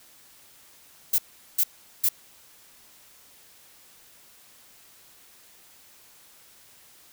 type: noise bursts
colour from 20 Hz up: violet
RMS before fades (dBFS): -21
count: 3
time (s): 1.13-2.089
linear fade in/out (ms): 5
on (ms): 53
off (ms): 400
effects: white hiss -54 dBFS RMS until 7.12 s